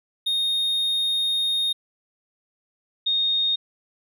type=tone pair in turn; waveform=triangle / sine; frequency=3700 / 3700 Hz; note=A#7 / A#7; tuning=-14 / -14 cents; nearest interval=unison; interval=0 cents; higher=neither; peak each=-19 dBFS; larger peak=neither; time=0.26-1.73 / 3.06-3.56 s; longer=first; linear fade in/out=10 ms; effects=none